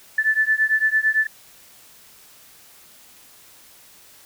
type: beating tone pair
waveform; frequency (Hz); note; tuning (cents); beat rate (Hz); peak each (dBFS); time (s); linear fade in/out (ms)
sine; 1748 / 1756.9; A6 / A6; -12 / -3; 8.9; -19 / -20; 0.18-1.27; 5
effects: white hiss -49 dBFS RMS until 4.25 s